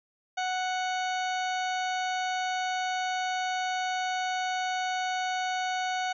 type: harmonic tone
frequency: 740 Hz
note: F#5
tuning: in tune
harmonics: 1 / 2 / 3 / 4 / 5 / 6 / 8 / 9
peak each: -29 / -35 / -39 / -41 / -43 / -45 / -47 / -48 dBFS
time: 0.37-6.13 s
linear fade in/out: 10 ms
effects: none